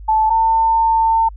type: tone pair in turn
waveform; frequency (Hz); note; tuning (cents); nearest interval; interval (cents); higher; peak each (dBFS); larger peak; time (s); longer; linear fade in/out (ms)
sine; 874 / 899.6; A5 / A5; -12 / +38; unison; 50; second; -11; neither; 0.08-0.3 / 0.3-1.29; second; 10
effects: added 50 Hz sine -31 dBFS peak until 1.36 s